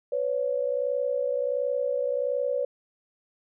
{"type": "tone pair together", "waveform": "sine", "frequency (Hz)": [501.6, 563], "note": ["B4", "C#5"], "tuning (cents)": [27, 27], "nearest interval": "major second", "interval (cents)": 200, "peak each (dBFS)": -27, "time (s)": [0.12, 2.65], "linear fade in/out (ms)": 5, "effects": []}